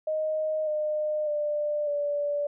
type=tone with pitch steps; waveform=sine; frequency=622.3 / 608.1 / 594.2 / 580.6 Hz; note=D#5 / D#5 / D5 / D5; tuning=0 / -40 / +20 / -20 cents; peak=-25 dBFS; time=0.07-2.47 s; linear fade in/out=5 ms; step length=600 ms; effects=none